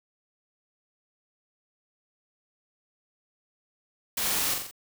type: noise with echo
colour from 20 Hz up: white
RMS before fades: -29 dBFS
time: 4.17-4.54 s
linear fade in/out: 5 ms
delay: 43 ms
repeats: 4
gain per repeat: -4 dB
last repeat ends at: 4.712 s
effects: none